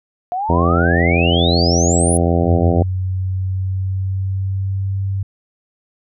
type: exponential sweep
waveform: sine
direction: up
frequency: 698.5 to 10400 Hz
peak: -18 dBFS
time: 0.32-2.17 s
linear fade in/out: 0 ms
type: harmonic tone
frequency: 85.4 Hz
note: F2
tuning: 38 cents flat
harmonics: 1 / 2 / 3 / 4 / 5 / 6 / 7 / 8 / 9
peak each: -16 / -19 / -21 / -22 / -23 / -24 / -24 / -25 / -26 dBFS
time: 0.49-2.83 s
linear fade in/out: 5 ms
type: tone with pitch glide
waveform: sine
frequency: 92.5 to 97.32 Hz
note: F#2 to G2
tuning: 0 to -12 cents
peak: -17 dBFS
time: 2.43-5.23 s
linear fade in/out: 5 ms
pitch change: +88 cents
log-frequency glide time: 2.7-5 s
effects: none